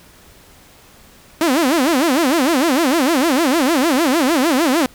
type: tone with vibrato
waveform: sawtooth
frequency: 293.7 Hz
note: D4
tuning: in tune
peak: -9 dBFS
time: 1.41-4.86 s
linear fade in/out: 2 ms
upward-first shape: sine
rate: 6.6 Hz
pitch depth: 280 cents each way
effects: pink hiss -46 dBFS RMS until 4.94 s